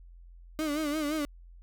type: tone with vibrato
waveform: 35% pulse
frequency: 301.6 Hz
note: D4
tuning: 46 cents sharp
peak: -27 dBFS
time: 0.59-1.25 s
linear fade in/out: 0 ms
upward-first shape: sine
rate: 5.8 Hz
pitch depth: 88 cents each way
effects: added 43 Hz sine -48 dBFS peak until 1.62 s